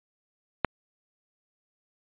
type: click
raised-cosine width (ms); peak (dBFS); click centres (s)
0.5; -6; 0.647
effects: resampled to 8000 Hz